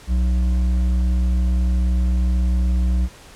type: tone with hard clipping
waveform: sine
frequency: 61.74 Hz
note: B1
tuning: in tune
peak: -17 dBFS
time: 0.07-3.09 s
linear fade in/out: 50 ms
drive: 7 dB
effects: pink hiss -44 dBFS RMS until 3.35 s + low-pass 10000 Hz 12 dB/octave